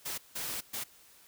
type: noise bursts at uneven times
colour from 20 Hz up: white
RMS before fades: -37 dBFS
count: 3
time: 0.05-0.18 / 0.35-0.61 / 0.73-0.84 s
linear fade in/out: 10 ms
effects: white hiss -59 dBFS RMS until 1.27 s